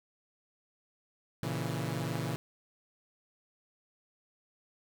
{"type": "chord", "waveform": "sawtooth", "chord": "A# diminished", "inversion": "none", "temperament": "equal", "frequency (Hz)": [116.54, 138.59, 164.81], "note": ["A#2", "C#3", "E3"], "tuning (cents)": [0, 0, 0], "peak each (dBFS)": -33, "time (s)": [1.43, 2.36], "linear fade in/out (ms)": 0, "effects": ["9-bit"]}